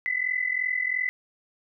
sine tone pair together, 1988.1 / 2031 Hz, B6 / B6, +11 / +48 cents, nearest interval unison, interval 37 cents, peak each -27 dBFS, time 0.06-1.09 s, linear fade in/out 0 ms, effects none

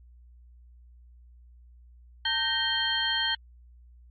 sine tone cluster, 900 / 1556 / 1861 / 3160 / 4288 Hz, A5 / G6 / A#6 / G7 / C8, +39 / -13 / -3 / +13 / +42 cents, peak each -35 / -32 / -32 / -27 / -33 dBFS, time 2.25-3.35 s, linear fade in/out 5 ms, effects added 60 Hz sine -50 dBFS peak until 4.1 s + MP3 32 kbps

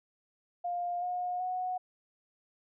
sine tone with pitch steps, 704 / 719.2 / 734.7 Hz, F5 / F#5 / F#5, +14 / -49 / -12 cents, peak -31 dBFS, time 0.64-1.78 s, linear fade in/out 10 ms, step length 380 ms, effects none

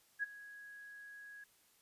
sine tone with ADSR envelope, 1661.2 Hz, G#6, in tune, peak -32 dBFS, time 0.19-1.44 s, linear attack 40 ms, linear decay 19 ms, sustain -18 dB, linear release 4 ms, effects white hiss -70 dBFS RMS until 1.81 s + resampled to 32000 Hz

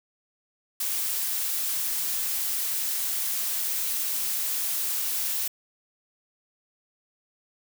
blue noise, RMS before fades -28 dBFS, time 0.8-5.48 s, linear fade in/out 5 ms, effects none

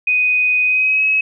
sine tone with pitch glide, 2495 to 2562 Hz, D#7 to E7, +4 to -50 cents, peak -12 dBFS, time 0.07-1.21 s, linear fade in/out 5 ms, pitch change +46 cents, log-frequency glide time 0.65-1.04 s, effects none

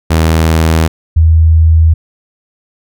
sawtooth / sine tone pair in turn, 80.6 / 80.6 Hz, E2 / E2, -38 / -38 cents, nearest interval unison, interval 0 cents, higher neither, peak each -3 dBFS, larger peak neither, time 0.1-0.88 / 1.16-1.94 s, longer neither, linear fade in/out 10 ms, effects none

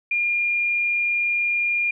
sine tone, 2411 Hz, D7, 45 cents sharp, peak -19 dBFS, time 0.11-1.91 s, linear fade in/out 5 ms, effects none

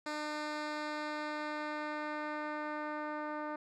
10% pulse tone with low-pass filter sweep, 301.6 Hz, D4, 46 cents sharp, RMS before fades -39 dBFS, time 0.06-3.56 s, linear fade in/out 5 ms, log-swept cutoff 6300 to 1300 Hz, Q 0.87, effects none

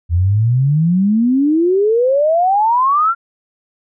sine exponential sweep, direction up, 81.6 to 1400 Hz, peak -10 dBFS, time 0.09-3.15 s, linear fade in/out 50 ms, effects none

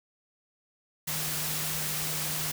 sine tone in noise, 154 Hz, D#3, 17 cents flat, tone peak -39 dBFS, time 1.07-2.52 s, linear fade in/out 10 ms, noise white, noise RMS -32 dBFS, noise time 1.07-2.52 s, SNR -10 dB, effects none

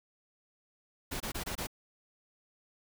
pink noise bursts, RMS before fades -37 dBFS, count 5, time 1.11-1.671 s, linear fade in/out 10 ms, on 93 ms, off 24 ms, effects none

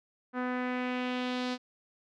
sawtooth tone with low-pass filter sweep, 250.5 Hz, B3, 25 cents sharp, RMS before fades -33 dBFS, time 0.33-1.58 s, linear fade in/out 50 ms, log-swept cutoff 1500 to 4600 Hz, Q 2, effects none

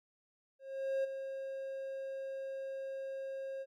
triangle tone with ADSR envelope, 538 Hz, C5, 48 cents sharp, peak -28 dBFS, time 0.59-3.66 s, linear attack 450 ms, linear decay 14 ms, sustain -9 dB, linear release 45 ms, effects none

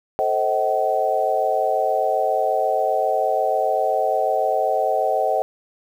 sine chord, A diminished seventh, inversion none, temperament just, 440 / 528 / 633.6 / 760.3 Hz, A4 / C5 / Eb5 / Gb5, 0 / +16 / +31 / +47 cents, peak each -26 / -24 / -22 / -21 dBFS, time 0.19-5.42 s, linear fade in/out 0 ms, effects 8-bit

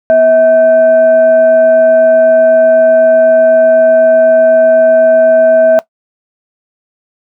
sine tone with frequency modulation, 646 Hz, E5, 35 cents flat, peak -3 dBFS, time 0.1-5.79 s, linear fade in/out 0 ms, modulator 892 Hz, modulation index 0.26, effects noise-tail reverb RT60 0.1 s tail -18 dB re dry

